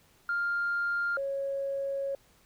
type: tone pair in turn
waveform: sine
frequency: 1400 / 550.8 Hz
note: F6 / C#5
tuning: +4 / -11 cents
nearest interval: octave + major third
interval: 1615 cents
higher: first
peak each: -26 / -29 dBFS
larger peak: first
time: 0.29-1.17 / 1.17-2.15 s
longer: second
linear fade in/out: 2 ms
effects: tanh soft clip ceiling -23 dBFS + pink hiss -63 dBFS RMS until 2.45 s